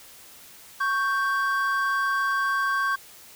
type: tone pair together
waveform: triangle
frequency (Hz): 1108.7 / 1567.9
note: C#6 / G6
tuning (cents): 0 / 0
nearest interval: tritone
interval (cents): 600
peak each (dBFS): -23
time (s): 0.8-2.96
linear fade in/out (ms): 10
effects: white hiss -48 dBFS RMS until 3.35 s